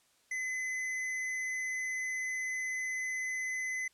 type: tone with hard clipping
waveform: sine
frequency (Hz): 2029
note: B6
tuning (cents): +46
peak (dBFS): -35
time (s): 0.31-3.88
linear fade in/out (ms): 5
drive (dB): 10
effects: white hiss -69 dBFS RMS until 3.93 s + low-pass 10000 Hz 12 dB/octave